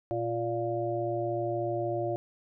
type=harmonic tone; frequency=116.54 Hz; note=A#2; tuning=in tune; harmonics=1 / 3 / 5 / 6; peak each=-36 / -32 / -33 / -35 dBFS; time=0.11-2.16 s; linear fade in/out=0 ms; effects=none